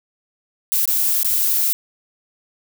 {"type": "noise with dropouts", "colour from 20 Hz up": "violet", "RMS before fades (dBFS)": -18, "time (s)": [0.72, 1.73], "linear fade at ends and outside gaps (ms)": 0, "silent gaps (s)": [[0.855, 0.876], [1.231, 1.247]], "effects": []}